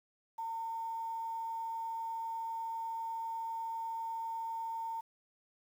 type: tone with quantisation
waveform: sine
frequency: 908 Hz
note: A#5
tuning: 46 cents flat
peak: -36 dBFS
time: 0.38-5.01 s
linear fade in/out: 10 ms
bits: 10
effects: none